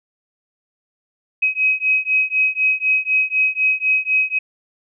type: beating tone pair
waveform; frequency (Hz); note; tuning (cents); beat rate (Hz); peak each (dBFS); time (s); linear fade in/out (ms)
sine; 2535 / 2539; D#7 / D#7; +32 / +34; 4; -18; 1.42-4.39; 10
effects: none